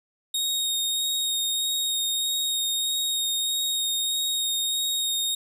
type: tone with vibrato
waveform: sawtooth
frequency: 3729 Hz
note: A#7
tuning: in tune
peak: -21 dBFS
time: 0.34-5.35 s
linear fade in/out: 5 ms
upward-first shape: sine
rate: 1.6 Hz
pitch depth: 12 cents each way
effects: none